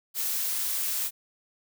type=noise; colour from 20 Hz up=blue; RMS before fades=-29 dBFS; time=0.14-1.11 s; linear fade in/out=50 ms; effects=none